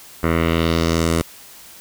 10% pulse tone with low-pass filter sweep, 82.7 Hz, E2, 6 cents sharp, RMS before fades -18 dBFS, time 0.23-1.22 s, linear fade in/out 5 ms, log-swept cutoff 1700 to 11000 Hz, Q 1.7, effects white hiss -42 dBFS RMS until 1.8 s

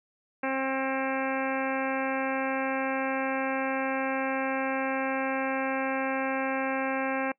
harmonic tone with a mistuned harmonic, 266.6 Hz, C4, 33 cents sharp, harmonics 1 / 2 / 3 / 4 / 5 / 6 / 7 / 8 / 9 / 10, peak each -32 / -32 / -34 / -37 / -41 / -36 / -42 / -41 / -40 / -42 dBFS, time 0.43-7.32 s, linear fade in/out 5 ms, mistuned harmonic 9, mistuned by -33 cents, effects noise-tail reverb RT60 0.1 s tail -24 dB re dry

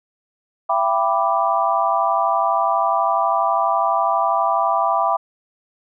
sine chord, E minor seventh, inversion none, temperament equal with one note detuned, 671.9 / 784 / 987.8 / 1174.7 Hz, E5 / G5 / B5 / D6, +33 / 0 / 0 / 0 cents, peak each -21 dBFS, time 0.69-5.17 s, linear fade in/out 10 ms, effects none

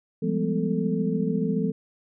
sine tone cluster, 170.4 / 197 / 211 / 249.7 / 441.4 Hz, F3 / G3 / G#3 / B3 / A4, -42 / +9 / +28 / +19 / +5 cents, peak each -27 / -29 / -29 / -29 / -30 dBFS, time 0.22-1.72 s, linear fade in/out 10 ms, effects none

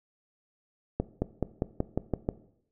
accelerating click train, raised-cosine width 2 ms, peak -13 dBFS, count 8, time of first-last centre 1-2.289 s, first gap 220 ms, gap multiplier 0.94, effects noise-tail reverb RT60 0.7 s tail -17 dB re dry

